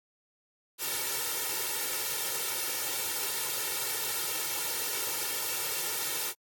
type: noise with comb filter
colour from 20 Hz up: white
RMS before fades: -32 dBFS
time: 0.78-6.34 s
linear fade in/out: 50 ms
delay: 2.2 ms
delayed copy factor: +1
effects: high-pass 150 Hz 12 dB/octave + AAC 64 kbps